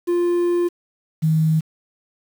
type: tone pair in turn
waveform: triangle / sine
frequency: 349.2 / 158.18 Hz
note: F4 / D#3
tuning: 0 / +29 cents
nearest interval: octave + major second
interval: 1371 cents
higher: first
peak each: -14 dBFS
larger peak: neither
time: 0.07-0.69 / 1.22-1.61 s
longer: first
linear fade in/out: 20 ms
effects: 7-bit